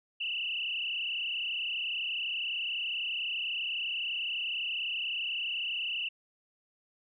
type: tone with frequency modulation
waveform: sine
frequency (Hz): 2812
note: F7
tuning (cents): +11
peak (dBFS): -31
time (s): 0.2-6.09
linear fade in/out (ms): 10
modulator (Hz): 31.9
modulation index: 5
effects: none